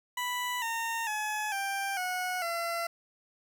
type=tone with pitch steps; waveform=20% pulse; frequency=987.8 / 916.3 / 850.1 / 788.6 / 731.5 / 678.6 Hz; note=B5 / A#5 / G#5 / G5 / F#5 / F5; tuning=0 / -30 / +40 / +10 / -20 / -50 cents; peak=-26 dBFS; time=0.17-2.87 s; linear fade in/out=5 ms; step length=450 ms; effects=9-bit